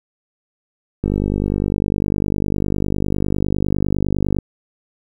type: click train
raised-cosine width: 3 ms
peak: -6 dBFS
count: 168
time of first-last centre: 1.04-4.387 s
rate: 49.9 Hz
effects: 8-bit